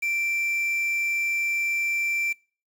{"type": "tone with quantisation", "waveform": "triangle", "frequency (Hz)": 2349, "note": "D7", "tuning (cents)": 0, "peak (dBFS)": -22, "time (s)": [0.02, 2.33], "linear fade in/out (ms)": 10, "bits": 7, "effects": ["noise-tail reverb RT60 0.4 s tail -24 dB re dry"]}